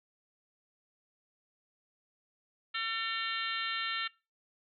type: harmonic tone with a mistuned harmonic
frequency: 450 Hz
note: A4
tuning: 39 cents sharp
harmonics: 3 / 4 / 5 / 6 / 7 / 8 / 9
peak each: -38 / -39 / -40 / -41 / -41 / -42 / -43 dBFS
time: 2.74-4.08 s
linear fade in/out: 10 ms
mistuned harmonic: 6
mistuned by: +56 cents
effects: noise-tail reverb RT60 0.3 s tail -23 dB re dry